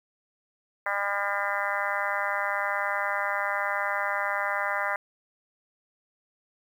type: harmonic tone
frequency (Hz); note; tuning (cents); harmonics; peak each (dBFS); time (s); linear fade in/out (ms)
201.1; G3; +44; 3 / 4 / 5 / 6 / 7 / 8 / 9 / 10; -34 / -34 / -34 / -34 / -34 / -34 / -34 / -34; 0.86-4.96; 2
effects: 9-bit